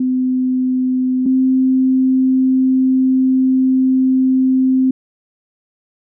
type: tone pair in turn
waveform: sine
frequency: 256.1 / 260.4 Hz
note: C4 / C4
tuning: -37 / -8 cents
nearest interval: unison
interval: 29 cents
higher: second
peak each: -13 / -10 dBFS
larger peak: second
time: 0-1.26 / 1.26-4.91 s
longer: second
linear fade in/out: 5 ms
effects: none